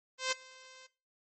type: tone with ADSR envelope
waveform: 5% pulse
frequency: 519 Hz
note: C5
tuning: 14 cents flat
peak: -17 dBFS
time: 0.18-0.87 s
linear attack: 140 ms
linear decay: 11 ms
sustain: -24 dB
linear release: 12 ms
effects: noise-tail reverb RT60 0.3 s tail -17 dB re dry + MP3 32 kbps